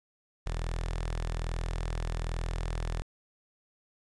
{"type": "tone with notch filter", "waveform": "sawtooth", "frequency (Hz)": 41.2, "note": "E1", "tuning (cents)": 0, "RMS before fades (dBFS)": -33, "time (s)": [0.46, 3.02], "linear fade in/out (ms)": 0, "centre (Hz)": 250, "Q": 1.1, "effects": ["resampled to 22050 Hz", "10-bit"]}